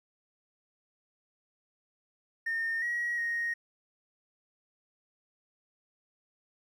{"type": "tone with pitch steps", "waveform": "triangle", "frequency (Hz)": [1825, 1906, 1869], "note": ["A#6", "A#6", "A#6"], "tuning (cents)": [-37, 38, 4], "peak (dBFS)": -26, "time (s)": [2.46, 3.54], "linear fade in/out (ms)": 10, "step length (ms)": 360, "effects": ["tanh soft clip ceiling -26 dBFS"]}